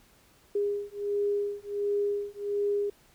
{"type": "beating tone pair", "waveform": "sine", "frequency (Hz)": [407.1, 408.5], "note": ["G#4", "G#4"], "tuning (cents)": [-35, -29], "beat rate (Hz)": 1.4, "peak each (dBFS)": -30, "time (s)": [0.55, 2.9], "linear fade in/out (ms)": 5, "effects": ["pink hiss -61 dBFS RMS until 3.14 s"]}